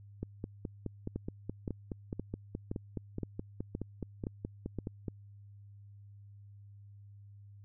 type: two click trains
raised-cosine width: 3 ms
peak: -24 / -23 dBFS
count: 24 / 8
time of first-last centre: 0.23-5.082 / 1.16-4.787 s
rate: 4.74 / 1.93 Hz
effects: added 101 Hz sine -51 dBFS peak until 7.64 s